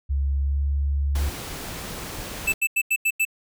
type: tone with pitch glide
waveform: sine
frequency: 69.3 to 70.47 Hz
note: C#2 to C#2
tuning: 0 to +29 cents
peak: -20 dBFS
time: 0.09-1.3 s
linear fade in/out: 20 ms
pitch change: +29 cents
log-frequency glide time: 0.43-0.61 s
type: noise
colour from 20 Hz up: pink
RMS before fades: -34 dBFS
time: 1.15-2.54 s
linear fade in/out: 5 ms
type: tone bursts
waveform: square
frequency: 2637 Hz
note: E7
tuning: in tune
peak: -19 dBFS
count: 6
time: 2.47-3.252 s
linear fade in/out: 10 ms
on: 57 ms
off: 88 ms
effects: none